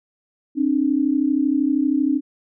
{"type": "tone pair together", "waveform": "sine", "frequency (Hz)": [267.9, 300.7], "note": ["C4", "D4"], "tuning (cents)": [41, 41], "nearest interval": "major second", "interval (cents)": 200, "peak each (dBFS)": -19, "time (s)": [0.55, 2.21], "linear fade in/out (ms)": 50, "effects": []}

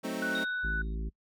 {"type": "chord", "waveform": "25% pulse", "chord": "F# diminished seventh", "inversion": "none", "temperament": "equal", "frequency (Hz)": [185, 220, 261.6, 311.1], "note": ["F#3", "A3", "C4", "Eb4"], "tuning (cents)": [0, 0, 0, 0], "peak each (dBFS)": [-37, -34, -33, -36], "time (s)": [0.03, 0.45], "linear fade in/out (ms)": 20}
{"type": "tone", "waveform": "sine", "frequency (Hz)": 1487, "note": "F#6", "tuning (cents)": 8, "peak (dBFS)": -30, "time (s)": [0.22, 0.82], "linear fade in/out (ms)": 5}
{"type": "tone with exponential decay", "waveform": "sine", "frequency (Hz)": 3729, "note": "A#7", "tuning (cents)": 0, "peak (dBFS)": -34, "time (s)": [0.35, 0.95], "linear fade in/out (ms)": 2, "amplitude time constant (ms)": 130}
{"type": "harmonic tone", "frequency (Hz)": 54.8, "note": "A1", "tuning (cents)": -6, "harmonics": [1, 3, 4, 5, 6, 7], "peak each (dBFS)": [-32, -43, -46, -49, -53, -49], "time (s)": [0.63, 1.1], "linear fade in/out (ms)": 20}
{"effects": ["noise-tail reverb RT60 0.1 s tail -24 dB re dry"]}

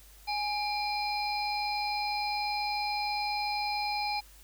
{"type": "harmonic tone with a mistuned harmonic", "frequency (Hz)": 830.6, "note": "G#5", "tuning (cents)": 0, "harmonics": [1, 3, 5, 6], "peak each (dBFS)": [-31, -36, -38, -39], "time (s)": [0.27, 4.21], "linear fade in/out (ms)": 20, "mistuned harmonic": 3, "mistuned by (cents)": -77, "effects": ["added 50 Hz sine -54 dBFS peak until 4.43 s", "white hiss -57 dBFS RMS until 4.43 s"]}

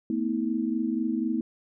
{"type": "tone cluster", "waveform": "sine", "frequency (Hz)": [224.1, 248.1, 320.4], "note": ["A3", "B3", "E4"], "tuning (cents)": [32, 8, -49], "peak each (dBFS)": -29, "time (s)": [0.1, 1.41], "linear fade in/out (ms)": 2, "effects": []}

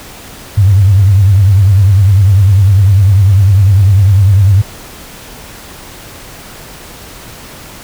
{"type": "tone with vibrato", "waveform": "sine", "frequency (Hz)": 98, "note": "G2", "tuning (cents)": 0, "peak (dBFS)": -3, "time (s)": [0.57, 4.62], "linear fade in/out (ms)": 10, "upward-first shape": "triangle", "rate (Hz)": 10, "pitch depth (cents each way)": 150, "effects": ["pink hiss -31 dBFS RMS until 7.83 s"]}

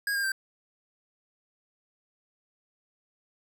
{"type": "tone with pitch steps", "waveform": "square", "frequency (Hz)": [1640, 1609, 1568], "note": ["G#6", "G6", "G6"], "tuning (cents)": [-22, 45, 0], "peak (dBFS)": -27, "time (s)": [0.07, 0.319], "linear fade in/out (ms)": 2, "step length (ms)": 83, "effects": []}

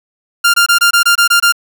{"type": "tone bursts", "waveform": "sawtooth", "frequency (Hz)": 1396.9, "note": "F6", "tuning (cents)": 0, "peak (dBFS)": -3, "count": 9, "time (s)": [0.44, 1.524], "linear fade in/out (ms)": 10, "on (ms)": 100, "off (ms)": 23, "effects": []}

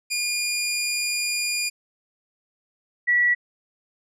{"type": "tone pair in turn", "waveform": ["15% pulse", "sine"], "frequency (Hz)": [2423, 1942.1], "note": ["D#7", "B6"], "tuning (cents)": [-47, -30], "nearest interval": "major third", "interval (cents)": 383, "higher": "first", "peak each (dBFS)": -16, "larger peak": "neither", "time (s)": [[0.1, 1.7], [3.07, 3.35]], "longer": "first", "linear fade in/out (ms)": 20, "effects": ["low-pass 11000 Hz 12 dB/octave"]}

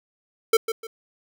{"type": "tone with echo", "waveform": "square", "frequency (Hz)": 448.1, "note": "A4", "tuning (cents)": 32, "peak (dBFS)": -14, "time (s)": [0.53, 0.57], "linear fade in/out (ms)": 5, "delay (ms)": 150, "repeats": 2, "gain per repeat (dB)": -10, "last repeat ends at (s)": 0.87, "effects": ["9-bit"]}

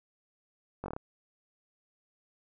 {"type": "slowing click train", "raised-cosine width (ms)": 1, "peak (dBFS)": -23, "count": 6, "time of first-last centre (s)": [0.84, 0.965], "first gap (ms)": 20, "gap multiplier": 1.11, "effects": []}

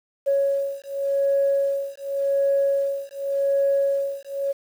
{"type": "beating tone pair", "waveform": "sine", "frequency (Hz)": [554.4, 555.28], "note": ["C#5", "C#5"], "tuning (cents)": [0, 3], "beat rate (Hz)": 0.88, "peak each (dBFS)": -22, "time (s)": [0.26, 4.53], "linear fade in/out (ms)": 20, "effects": ["tanh soft clip ceiling -12 dBFS", "8-bit"]}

